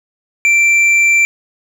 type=tone with hard clipping; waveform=sine; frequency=2349 Hz; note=D7; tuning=in tune; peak=-9 dBFS; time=0.45-1.25 s; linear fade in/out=0 ms; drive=5 dB; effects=none